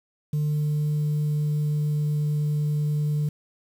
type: tone with pitch glide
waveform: sine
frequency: 150 to 149.14 Hz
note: D3 to D3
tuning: +37 to +27 cents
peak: -19 dBFS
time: 0.33-3.29 s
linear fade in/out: 5 ms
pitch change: -10 cents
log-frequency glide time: 0.47-2.33 s
effects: tanh soft clip ceiling -20 dBFS + 8-bit